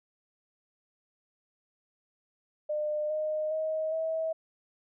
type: tone with pitch steps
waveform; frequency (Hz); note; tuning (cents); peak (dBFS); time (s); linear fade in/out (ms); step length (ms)
sine; 603 / 616.4 / 630.1 / 644; D5 / D#5 / D#5 / E5; +46 / -16 / +22 / -41; -28; 2.69-4.33; 10; 410
effects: none